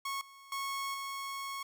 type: tone with level steps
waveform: sawtooth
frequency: 1099 Hz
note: C#6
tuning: 15 cents flat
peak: -31 / -49 / -31 / -34 dBFS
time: 0.05-1.63 s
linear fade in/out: 5 ms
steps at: 0.21 / 0.52 / 0.94 s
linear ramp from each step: 2 ms
effects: none